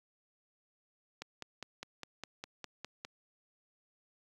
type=click train; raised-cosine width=0.2 ms; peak=-24 dBFS; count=10; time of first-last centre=1.22-3.049 s; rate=4.92 Hz; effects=high-pass 100 Hz 12 dB/octave + 11-bit